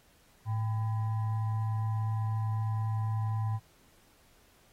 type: tone with frequency modulation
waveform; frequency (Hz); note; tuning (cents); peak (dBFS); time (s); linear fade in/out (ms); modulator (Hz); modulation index
sine; 108.7; A2; -21; -28; 0.45-3.6; 50; 896; 0.32
effects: pink hiss -64 dBFS RMS until 4.72 s + AAC 48 kbps